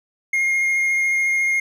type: tone with vibrato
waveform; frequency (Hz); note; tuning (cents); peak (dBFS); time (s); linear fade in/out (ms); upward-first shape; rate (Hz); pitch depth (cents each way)
triangle; 2135; C7; +34; -15; 0.33-1.6; 5; sine; 14; 10
effects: none